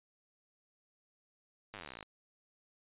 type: slowing click train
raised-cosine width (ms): 0.3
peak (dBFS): -29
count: 22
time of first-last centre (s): 1.74-2.028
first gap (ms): 9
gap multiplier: 1.04
effects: resampled to 8000 Hz